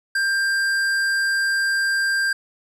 triangle tone with hard clipping, 1588 Hz, G6, 22 cents sharp, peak -20 dBFS, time 0.15-2.33 s, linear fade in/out 5 ms, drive 15 dB, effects none

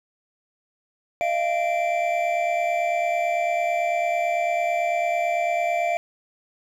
triangle tone cluster, 620 / 689 / 2343 Hz, D#5 / F5 / D7, -6 / -24 / -5 cents, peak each -26 / -20 / -28 dBFS, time 1.21-5.97 s, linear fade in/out 0 ms, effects none

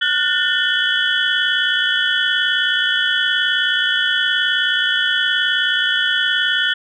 sine tone cluster, 1440 / 1499 / 1795 / 3031 / 3367 Hz, F#6 / F#6 / A6 / F#7 / G#7, -47 / +22 / +34 / +41 / +23 cents, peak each -21 dBFS, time 0.01-6.74 s, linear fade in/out 10 ms, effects tanh soft clip ceiling -4 dBFS

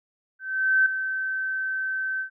sine tone with ADSR envelope, 1541 Hz, G6, 30 cents flat, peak -15 dBFS, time 0.39-2.3 s, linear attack 470 ms, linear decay 4 ms, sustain -10 dB, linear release 100 ms, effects none

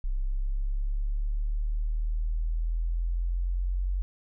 sine exponential sweep, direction up, 32.7 to 46.25 Hz, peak -25 dBFS, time 0.04-4.02 s, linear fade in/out 0 ms, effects none

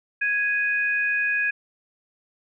sine tone pair together, 1661.2 / 2489 Hz, G#6 / D#7, 0 / 0 cents, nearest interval perfect fifth, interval 700 cents, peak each -22 / -25 dBFS, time 0.21-1.51 s, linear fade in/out 10 ms, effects none

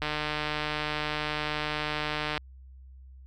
click train, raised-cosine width 0.3 ms, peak -14 dBFS, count 357, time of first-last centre 0.02-2.378 s, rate 151 Hz, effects added 65 Hz sine -46 dBFS peak until 3.26 s

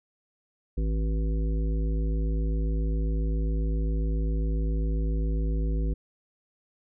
harmonic tone, 53.7 Hz, A1, 41 cents flat, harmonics 1 / 3 / 5 / 7 / 9, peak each -24 / -34 / -38 / -41 / -43 dBFS, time 0.77-5.94 s, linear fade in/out 10 ms, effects none

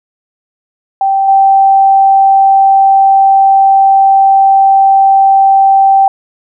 sine tone with level steps, 780 Hz, G5, 9 cents flat, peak -7 / -3 dBFS, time 1.01-6.08 s, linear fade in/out 2 ms, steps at 1.28 s, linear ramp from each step 5 ms, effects none

